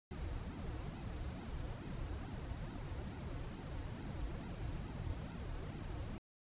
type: noise with flanger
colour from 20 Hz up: brown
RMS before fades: -44 dBFS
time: 0.11-6.18 s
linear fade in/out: 0 ms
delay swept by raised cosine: 1.7 to 5.1 ms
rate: 2.3 Hz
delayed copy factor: -0.75
effects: resampled to 8000 Hz